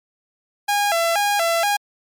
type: tone with vibrato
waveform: sawtooth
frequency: 741 Hz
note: F#5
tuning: 2 cents sharp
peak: -13 dBFS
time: 0.68-1.77 s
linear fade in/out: 10 ms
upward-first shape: square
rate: 2.1 Hz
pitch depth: 170 cents each way
effects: MP3 96 kbps